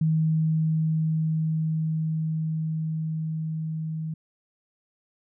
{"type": "tone with level ramp", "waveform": "sine", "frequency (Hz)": 158.6, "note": "D#3", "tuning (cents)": 33, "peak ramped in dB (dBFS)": [-19, -28], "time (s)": [0.01, 4.14], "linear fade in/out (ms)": 5, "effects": []}